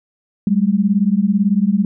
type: beating tone pair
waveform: sine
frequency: 192.5 / 210.5 Hz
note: G3 / G#3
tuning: -31 / +24 cents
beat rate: 18 Hz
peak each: -15 dBFS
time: 0.47-1.85 s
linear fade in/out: 2 ms
effects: none